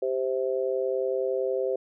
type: harmonic tone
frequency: 130.81 Hz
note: C3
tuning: in tune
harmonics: 3 / 4 / 5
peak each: -28 / -27 / -35 dBFS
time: 0.02-1.76 s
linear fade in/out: 5 ms
effects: none